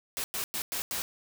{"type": "noise bursts at uneven times", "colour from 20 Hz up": "white", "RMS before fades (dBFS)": -33, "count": 5, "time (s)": [[0.17, 0.24], [0.34, 0.44], [0.54, 0.62], [0.72, 0.82], [0.91, 1.02]], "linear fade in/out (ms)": 0, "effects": []}